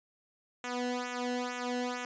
sawtooth tone with flanger, 246.9 Hz, B3, in tune, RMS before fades -35 dBFS, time 0.64-2.05 s, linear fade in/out 2 ms, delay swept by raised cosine 0.21 to 0.87 ms, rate 2.2 Hz, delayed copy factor -1, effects resampled to 16000 Hz

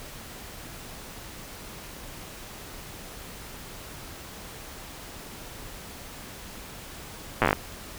slowing click train, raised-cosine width 0.5 ms, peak -5 dBFS, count 9, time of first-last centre 7.42-7.53 s, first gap 8 ms, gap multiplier 1.15, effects pink hiss -42 dBFS RMS until 7.98 s

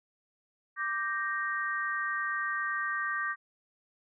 sine chord, G minor, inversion second, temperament equal, 1174.7 / 1568 / 1864.7 Hz, D6 / G6 / Bb6, 0 / 0 / 0 cents, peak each -34 dBFS, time 0.76-3.36 s, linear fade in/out 50 ms, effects none

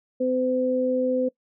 sine tone pair together, 255.3 / 510 Hz, C4 / C5, -42 / -44 cents, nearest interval octave, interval 1198 cents, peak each -25 / -22 dBFS, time 0.2-1.29 s, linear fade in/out 10 ms, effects noise-tail reverb RT60 0.1 s tail -22 dB re dry

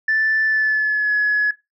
sine tone with pitch glide, 1760 to 1693.2 Hz, A6 to G#6, 0 to +33 cents, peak -14 dBFS, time 0.08-1.51 s, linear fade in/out 5 ms, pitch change -67 cents, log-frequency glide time 0.45-1.13 s, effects noise-tail reverb RT60 0.2 s tail -19 dB re dry + tanh soft clip ceiling -11 dBFS

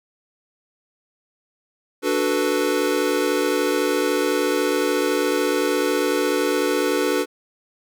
square chord, B minor seventh, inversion first, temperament equal, 293.7 / 370 / 440 / 493.9 Hz, D4 / F#4 / A4 / B4, 0 / 0 / 0 / 0 cents, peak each -25 dBFS, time 2.02-7.26 s, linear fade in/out 50 ms, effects none

